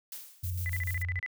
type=noise with exponential decay; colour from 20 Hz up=blue; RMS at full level=-39 dBFS; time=0.12-0.63 s; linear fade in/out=2 ms; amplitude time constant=110 ms
type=tone with vibrato; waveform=sine; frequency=89.5 Hz; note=F2; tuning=43 cents sharp; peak=-31 dBFS; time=0.43-1.2 s; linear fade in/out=10 ms; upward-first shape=triangle; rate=17 Hz; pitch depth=110 cents each way
type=noise with tremolo; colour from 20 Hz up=violet; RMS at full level=-41 dBFS; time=0.43-1.03 s; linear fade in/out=10 ms; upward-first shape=square; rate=6.9 Hz; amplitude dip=55%
type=tone bursts; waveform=sine; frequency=2001 Hz; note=B6; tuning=22 cents sharp; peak=-32 dBFS; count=9; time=0.66-1.262 s; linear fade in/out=0 ms; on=34 ms; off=37 ms
effects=none